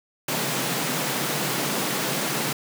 pink high-pass noise, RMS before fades -26 dBFS, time 0.28-2.53 s, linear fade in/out 5 ms, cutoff 130 Hz, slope 96 dB/octave, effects none

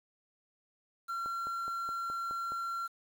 triangle tone, 1367 Hz, F6, 37 cents flat, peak -32 dBFS, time 1.08-2.88 s, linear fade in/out 20 ms
click train, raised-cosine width 1 ms, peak -33 dBFS, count 7, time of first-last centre 1.26-2.521 s, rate 4.76 Hz
effects 9-bit

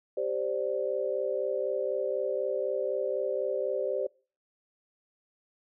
sine chord, G suspended fourth, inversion none, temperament equal, 392 / 523.3 / 587.3 Hz, G4 / C5 / D5, 0 / 0 / 0 cents, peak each -33 / -31 / -32 dBFS, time 0.17-4.07 s, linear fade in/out 5 ms, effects noise-tail reverb RT60 0.4 s tail -25 dB re dry

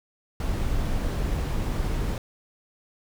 brown noise, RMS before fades -26 dBFS, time 0.4-2.18 s, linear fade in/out 2 ms, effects none

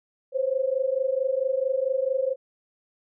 sine tone pair together, 515 / 539.5 Hz, C5 / C#5, -28 / -47 cents, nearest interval minor second, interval 81 cents, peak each -25 dBFS, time 0.32-2.36 s, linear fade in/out 50 ms, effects none

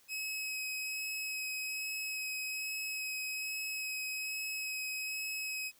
sawtooth tone with vibrato, 2553 Hz, D#7, 44 cents sharp, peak -33 dBFS, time 0.08-5.72 s, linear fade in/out 50 ms, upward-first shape sine, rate 1.2 Hz, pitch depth 10 cents each way, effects white hiss -65 dBFS RMS until 5.79 s

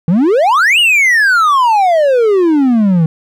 triangle exponential two-way sweep, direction up then down, 155.56 to 2960 to 155.56 Hz, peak -5 dBFS, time 0.08-3.06 s, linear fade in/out 2 ms, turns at 0.79 s, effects none

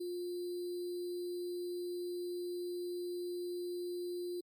sine tone with sample-and-hold, 353.3 Hz, F4, 20 cents sharp, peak -37 dBFS, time 0-4.41 s, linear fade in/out 10 ms, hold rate 4410 Hz, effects Opus 48 kbps

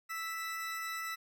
40% pulse tone pair together, 1318.5 / 1975.5 Hz, E6 / B6, 0 / 0 cents, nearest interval perfect fifth, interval 700 cents, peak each -39 / -39 dBFS, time 0.09-1.16 s, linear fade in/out 20 ms, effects none

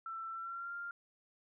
sine tone with pitch glide, 1336 to 1396 Hz, E6 to F6, +23 to -1 cents, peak -40 dBFS, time 0.06-0.91 s, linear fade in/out 2 ms, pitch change +76 cents, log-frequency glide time 0.31-0.75 s, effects none

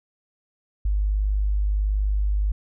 sine tone, 50.7 Hz, G#1, 41 cents flat, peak -19 dBFS, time 0.85-2.52 s, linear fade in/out 5 ms, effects none

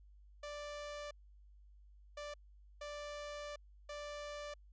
sawtooth tone bursts at uneven times, 587.3 Hz, D5, in tune, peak -40 dBFS, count 4, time 0.43-1.11 / 2.17-2.34 / 2.81-3.56 / 3.89-4.54 s, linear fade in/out 5 ms, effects added 50 Hz sine -58 dBFS peak until 4.72 s + resampled to 16000 Hz

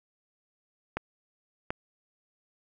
clicks, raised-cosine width 0.5 ms, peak -15 dBFS, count 2, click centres 0.97 / 1.705 s, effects none

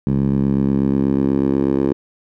10% pulse tone with band-pass filter sweep, 68.2 Hz, C#2, 28 cents flat, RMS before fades -17 dBFS, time 0.07-1.93 s, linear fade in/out 0 ms, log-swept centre 170 to 350 Hz, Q 1.8, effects none

